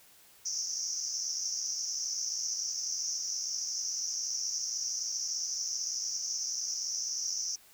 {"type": "band-pass noise", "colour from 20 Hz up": "pink", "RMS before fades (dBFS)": -35, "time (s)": [0.45, 7.56], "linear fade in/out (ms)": 10, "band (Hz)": [5400, 6200], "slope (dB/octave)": 96, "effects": ["white hiss -59 dBFS RMS until 7.73 s"]}